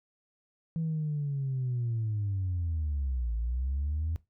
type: linear two-way sweep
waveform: sine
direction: down then up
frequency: 164.81 to 55 to 82.7 Hz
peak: -27 dBFS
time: 0.76-4.16 s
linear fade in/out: 0 ms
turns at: 3.35 s
effects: noise-tail reverb RT60 0.2 s tail -19 dB re dry + tanh soft clip ceiling -25 dBFS